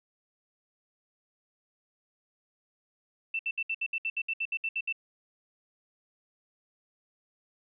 sine tone bursts, 2672 Hz, E7, 23 cents sharp, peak -28 dBFS, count 14, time 3.34-4.926 s, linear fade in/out 5 ms, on 52 ms, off 66 ms, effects none

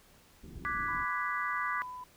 pink low-pass noise, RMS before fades -46 dBFS, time 0.43-1.05 s, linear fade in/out 10 ms, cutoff 380 Hz, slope 48 dB/octave
sine chord, G# half-diminished seventh, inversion second, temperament equal, 1174.7 / 1480 / 1661.2 / 1975.5 Hz, D6 / F#6 / G#6 / B6, 0 / 0 / 0 / 0 cents, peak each -34 / -39 / -39 / -37 dBFS, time 0.65-1.82 s, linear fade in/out 0 ms
sine tone with tremolo, 1000 Hz, B5, 21 cents sharp, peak -38 dBFS, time 0.88-2.04 s, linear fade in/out 5 ms, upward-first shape sine, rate 1.5 Hz, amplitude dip 30%
effects pink hiss -61 dBFS RMS until 2.16 s

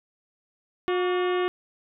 harmonic tone with a mistuned harmonic, 360 Hz, F#4, 47 cents flat, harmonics 1 / 2 / 3 / 4 / 5 / 6 / 7 / 8 / 9 / 10, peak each -23 / -33 / -32 / -39 / -37 / -40 / -44 / -40 / -45 / -48 dBFS, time 0.88-1.48 s, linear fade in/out 0 ms, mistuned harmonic 3, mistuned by +90 cents, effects none

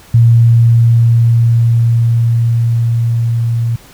sine tone with level ramp, 116.54 Hz, A#2, in tune, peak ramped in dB -3 to -11 dBFS, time 0.14-3.76 s, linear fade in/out 5 ms, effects pink hiss -40 dBFS RMS until 3.93 s

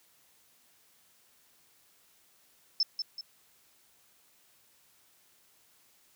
sine tone with echo, 5280 Hz, E8, 2 cents sharp, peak -23 dBFS, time 2.8-2.83 s, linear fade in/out 2 ms, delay 190 ms, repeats 2, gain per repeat -7 dB, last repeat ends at 3.21 s, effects white hiss -65 dBFS RMS until 6.15 s + high-pass 60 Hz 12 dB/octave

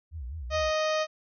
sine tone with vibrato, 69.9 Hz, C#2, 15 cents sharp, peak -34 dBFS, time 0.11-0.72 s, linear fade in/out 50 ms, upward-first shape sine, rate 4.9 Hz, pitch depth 280 cents each way
harmonic tone, 622.3 Hz, D#5, in tune, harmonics 1 / 2 / 3 / 4 / 5 / 6 / 7 / 8 / 9 / 10, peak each -26 / -32 / -36 / -38 / -40 / -42 / -43 / -44 / -45 / -46 dBFS, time 0.5-1.07 s, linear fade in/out 50 ms
effects none

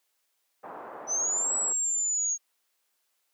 white low-pass noise, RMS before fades -40 dBFS, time 0.63-1.73 s, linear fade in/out 10 ms, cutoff 1100 Hz, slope 24 dB/octave
sine linear two-way sweep, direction up then down, 5940 to 7850 to 6550 Hz, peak -25 dBFS, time 1.07-2.38 s, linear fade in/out 50 ms, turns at 1.56 s
effects white hiss -75 dBFS RMS until 3.33 s + high-pass 400 Hz 12 dB/octave

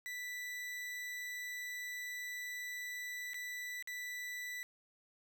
40% pulse tone with dropouts, 1975.5 Hz, B6, in tune, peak -40 dBFS, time 0.06-4.63 s, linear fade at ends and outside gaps 0 ms, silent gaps 3.334-3.343 / 3.825-3.874 s, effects none

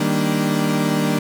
35% pulse chord, Eb major seventh, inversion none, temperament equal, 155.56 / 196 / 233.1 / 293.7 Hz, Eb3 / G3 / Bb3 / D4, 0 / 0 / 0 / 0 cents, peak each -21 dBFS, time 0-1.19 s, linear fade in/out 5 ms, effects none

